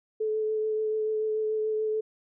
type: tone with vibrato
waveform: sine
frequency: 433.1 Hz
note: A4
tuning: 27 cents flat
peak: -25 dBFS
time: 0.2-2.01 s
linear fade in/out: 10 ms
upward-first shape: triangle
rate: 6.9 Hz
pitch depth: 16 cents each way
effects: none